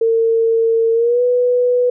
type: tone with pitch glide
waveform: sine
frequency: 454.5 to 492.8 Hz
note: A#4 to B4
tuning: -44 to -4 cents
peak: -11 dBFS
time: 0.01-1.9 s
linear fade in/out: 5 ms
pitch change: +140 cents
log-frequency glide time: 0.93-1.22 s
effects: none